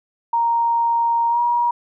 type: tone with pitch glide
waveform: sine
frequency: 932.3 to 954.6 Hz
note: A#5 to A#5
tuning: 0 to +41 cents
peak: -15 dBFS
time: 0.33-1.71 s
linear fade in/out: 5 ms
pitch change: +41 cents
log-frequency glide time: 1.29-1.4 s
effects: none